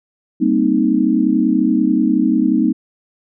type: chord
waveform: sine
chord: C minor seventh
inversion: second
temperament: equal with one note detuned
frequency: 196 / 230.5 / 261.6 / 311.1 Hz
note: G3 / Bb3 / C4 / Eb4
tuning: 0 / -19 / 0 / 0 cents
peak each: -20 / -17 / -17 / -16 dBFS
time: 0.4-2.73 s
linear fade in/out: 20 ms
effects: none